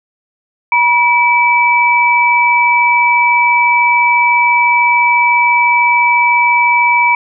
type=tone pair together; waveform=sine; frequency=962 / 2307 Hz; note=B5 / D7; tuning=-46 / -31 cents; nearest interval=octave + minor third; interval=1515 cents; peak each=-10 dBFS; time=0.72-7.15 s; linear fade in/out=2 ms; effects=none